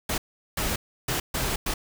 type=noise bursts at uneven times; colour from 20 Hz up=pink; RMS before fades=-27 dBFS; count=5; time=0.09-0.18 / 0.57-0.76 / 1.08-1.2 / 1.34-1.56 / 1.66-1.74 s; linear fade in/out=5 ms; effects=none